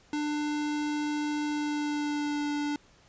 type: tone with pitch glide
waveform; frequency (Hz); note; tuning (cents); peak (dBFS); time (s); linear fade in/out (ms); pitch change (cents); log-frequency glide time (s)
square; 297.6 to 292.8; D4 to D4; +23 to -5; -29; 0.13-2.76; 2; -28; 1.47-2.51
effects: pink hiss -60 dBFS RMS until 3.08 s + resampled to 16000 Hz